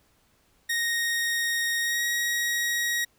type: tone with pitch glide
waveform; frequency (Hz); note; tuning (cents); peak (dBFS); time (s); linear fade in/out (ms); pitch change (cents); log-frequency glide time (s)
sawtooth; 1864.7 to 1894; A#6 to A#6; 0 to +27; -21; 0.69-3.05; 10; +27; 1.8-2.04
effects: pink hiss -65 dBFS RMS until 3.18 s